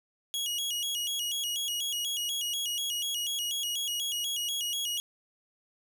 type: tone with vibrato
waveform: sawtooth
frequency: 3101 Hz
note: G7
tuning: 19 cents flat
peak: -27 dBFS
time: 0.34-5 s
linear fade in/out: 0 ms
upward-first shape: square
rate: 4.1 Hz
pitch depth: 120 cents each way
effects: none